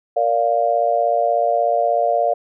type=chord; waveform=sine; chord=Bb major; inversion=none; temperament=just; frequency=466.2 / 582.7 / 699.2 Hz; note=Bb4 / D5 / F5; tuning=0 / -14 / +2 cents; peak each=-23 / -19 / -17 dBFS; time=0.16-2.34 s; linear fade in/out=10 ms; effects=none